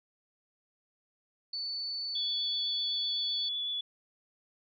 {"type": "tone", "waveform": "sine", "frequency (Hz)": 4486, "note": "C#8", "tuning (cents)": 20, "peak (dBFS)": -33, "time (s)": [1.53, 3.49], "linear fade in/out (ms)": 5}
{"type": "tone with vibrato", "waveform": "sine", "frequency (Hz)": 3433, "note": "A7", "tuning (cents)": -43, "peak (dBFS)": -31, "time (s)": [2.15, 3.81], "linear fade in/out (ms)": 5, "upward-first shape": "sine", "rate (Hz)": 7.9, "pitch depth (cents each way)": 10}
{"effects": ["MP3 64 kbps"]}